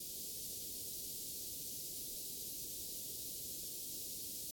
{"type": "band-stop noise", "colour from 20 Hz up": "white", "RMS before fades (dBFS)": -45, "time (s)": [0, 4.51], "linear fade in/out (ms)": 5, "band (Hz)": [460, 3900], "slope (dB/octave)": 24, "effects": ["AAC 64 kbps"]}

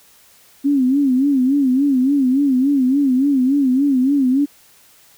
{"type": "tone with vibrato", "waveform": "sine", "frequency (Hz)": 269.1, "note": "C4", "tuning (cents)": 49, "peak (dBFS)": -12, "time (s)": [0.64, 4.46], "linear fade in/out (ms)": 20, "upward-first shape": "sine", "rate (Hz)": 3.5, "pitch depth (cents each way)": 120, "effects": ["white hiss -50 dBFS RMS until 5.17 s"]}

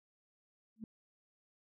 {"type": "tone with exponential growth", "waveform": "sine", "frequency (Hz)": 220.7, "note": "A3", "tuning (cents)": 5, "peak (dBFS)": -37, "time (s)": [0.76, 0.84], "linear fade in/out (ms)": 2, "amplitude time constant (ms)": 16, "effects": []}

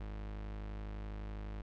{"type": "tone", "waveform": "40% pulse", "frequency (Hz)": 51.91, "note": "G#1", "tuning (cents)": 0, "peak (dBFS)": -40, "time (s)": [0, 1.62], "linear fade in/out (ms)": 5, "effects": ["low-pass 3000 Hz 12 dB/octave"]}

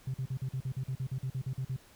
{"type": "tone bursts", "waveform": "sine", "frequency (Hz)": 130.81, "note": "C3", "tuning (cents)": 0, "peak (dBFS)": -30, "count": 15, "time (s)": [0.07, 1.765], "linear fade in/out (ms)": 5, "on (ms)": 71, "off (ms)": 45, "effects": ["tanh soft clip ceiling -28 dBFS", "pink hiss -59 dBFS RMS until 1.95 s"]}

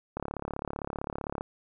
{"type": "click train", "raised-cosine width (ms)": 1, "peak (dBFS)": -19, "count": 45, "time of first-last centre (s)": [0.17, 1.409], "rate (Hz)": 35.5, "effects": []}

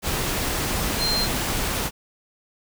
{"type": "tone in noise", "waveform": "sine", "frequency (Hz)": 4161, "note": "C8", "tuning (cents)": -10, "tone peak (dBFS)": -22, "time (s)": [0.98, 1.28], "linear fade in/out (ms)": 50, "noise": "pink", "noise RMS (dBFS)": -25, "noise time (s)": [0.02, 1.91], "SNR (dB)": 0, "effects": []}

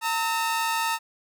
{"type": "tone pair together", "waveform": "sawtooth", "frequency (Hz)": [911, 1288.3], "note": ["A#5", "E6"], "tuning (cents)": [-40, -40], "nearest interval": "tritone", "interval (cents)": 600, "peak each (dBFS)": [-21, -26], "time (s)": [0.01, 0.99], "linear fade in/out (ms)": 50, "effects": []}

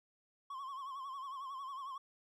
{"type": "tone with vibrato", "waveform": "triangle", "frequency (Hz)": 1081, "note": "C#6", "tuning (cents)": -44, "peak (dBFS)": -40, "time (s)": [0.5, 1.98], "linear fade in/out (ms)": 5, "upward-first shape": "sine", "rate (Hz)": 11, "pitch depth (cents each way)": 82, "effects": []}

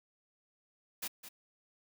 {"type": "noise with echo", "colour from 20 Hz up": "white", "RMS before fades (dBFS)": -38, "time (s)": [1.02, 1.08], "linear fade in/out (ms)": 10, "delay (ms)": 210, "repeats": 1, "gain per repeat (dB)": -11, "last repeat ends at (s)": 1.29, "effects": ["high-pass 150 Hz 12 dB/octave"]}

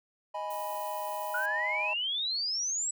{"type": "chord", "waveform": "triangle", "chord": "G# minor", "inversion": "second", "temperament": "equal", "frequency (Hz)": [622.3, 830.6, 987.8], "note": ["D#5", "G#5", "B5"], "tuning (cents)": [0, 0, 0], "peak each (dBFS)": [-36, -36, -35], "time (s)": [0.34, 1.94], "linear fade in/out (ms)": 10}
{"type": "noise", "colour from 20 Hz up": "violet", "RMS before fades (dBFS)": -45, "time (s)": [0.5, 1.46], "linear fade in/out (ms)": 5}
{"type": "exponential sweep", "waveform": "sine", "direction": "up", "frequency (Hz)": [1424, 7902], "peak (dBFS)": -29, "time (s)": [1.34, 2.91], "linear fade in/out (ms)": 5}
{"effects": []}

